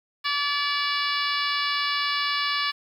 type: harmonic tone with a mistuned harmonic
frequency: 576 Hz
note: D5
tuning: 34 cents flat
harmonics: 2 / 3 / 4 / 5 / 6 / 7 / 8 / 9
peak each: -28 / -30 / -31 / -32 / -33 / -33 / -34 / -35 dBFS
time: 0.24-2.72 s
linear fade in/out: 20 ms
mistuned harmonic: 8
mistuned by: -18 cents
effects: 9-bit